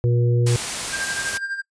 harmonic tone, 120 Hz, B2, 49 cents flat, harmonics 1 / 3 / 4, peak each -16 / -26 / -27 dBFS, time 0.04-0.56 s, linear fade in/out 0 ms
white noise, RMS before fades -26 dBFS, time 0.46-1.38 s, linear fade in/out 10 ms
triangle tone with tremolo, 1593 Hz, G6, 27 cents sharp, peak -21 dBFS, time 0.92-1.62 s, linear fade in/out 20 ms, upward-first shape sine, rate 12 Hz, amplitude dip 65%
effects noise-tail reverb RT60 0.1 s tail -20 dB re dry + resampled to 22050 Hz

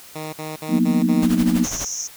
10% pulse tone bursts, 155.56 Hz, D#3, in tune, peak -20 dBFS, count 5, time 0.15-1.262 s, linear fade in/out 10 ms, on 180 ms, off 53 ms
sine chord, B major seventh, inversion second, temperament equal with one note detuned, 180.67 / 233.1 / 246.9 / 311.1 Hz, F#3 / A#3 / B3 / D#4, -41 / 0 / 0 / 0 cents, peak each -21 / -19 / -20 / -23 dBFS, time 0.68-1.67 s, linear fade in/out 50 ms
pink noise with tremolo, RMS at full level -28 dBFS, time 1.22-1.85 s, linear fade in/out 5 ms, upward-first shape sine, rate 12 Hz, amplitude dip 75%
white band-pass noise, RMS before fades -28 dBFS, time 1.63-2.08 s, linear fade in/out 20 ms, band 5700 to 6600 Hz, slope 96 dB/octave
effects white hiss -43 dBFS RMS until 2.16 s

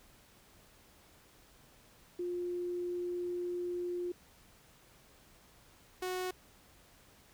sine / sawtooth tone pair in turn, 353.6 / 367.5 Hz, F4 / F#4, +22 / -12 cents, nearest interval minor second, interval 66 cents, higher second, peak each -34 / -31 dBFS, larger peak second, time 2.19-4.12 / 6.02-6.31 s, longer first, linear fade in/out 5 ms, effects pink hiss -62 dBFS RMS until 7.33 s

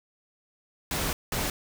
pink noise bursts at uneven times, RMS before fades -29 dBFS, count 2, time 0.91-1.13 / 1.32-1.5 s, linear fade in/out 2 ms, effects none

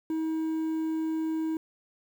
triangle tone, 319 Hz, D#4, 43 cents sharp, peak -25 dBFS, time 0.1-1.57 s, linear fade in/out 2 ms, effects 9-bit

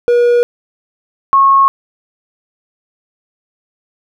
triangle / sine tone pair in turn, 480.7 / 1092.3 Hz, B4 / C#6, -47 / -26 cents, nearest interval octave + major second, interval 1421 cents, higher second, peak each -5 dBFS, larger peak neither, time 0.08-0.43 / 1.33-1.68 s, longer neither, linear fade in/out 0 ms, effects none

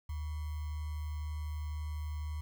sine tone with sample-and-hold, 76 Hz, D#2, 40 cents flat, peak -35 dBFS, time 0.09-2.41 s, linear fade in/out 5 ms, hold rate 1050 Hz, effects none

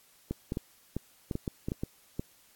clicks, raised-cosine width 3 ms, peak -19 dBFS, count 11, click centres 0.31 / 0.521 / 0.571 / 0.966 / 1.312 / 1.354 / 1.478 / 1.685 / 1.719 / 1.835 / 2.195 s, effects white hiss -62 dBFS RMS until 2.55 s + AAC 64 kbps

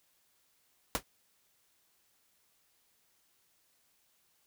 pink noise with exponential decay, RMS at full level -27 dBFS, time 0.95-1.03 s, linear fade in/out 0 ms, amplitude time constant 16 ms, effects white hiss -72 dBFS RMS until 4.46 s

